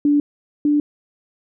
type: tone pair in turn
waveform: sine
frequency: 290.9 / 294.3 Hz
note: D4 / D4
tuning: -16 / +4 cents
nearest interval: unison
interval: 20 cents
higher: second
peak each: -12 / -13 dBFS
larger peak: first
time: 0.05-0.2 / 0.65-0.8 s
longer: neither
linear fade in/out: 2 ms
effects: none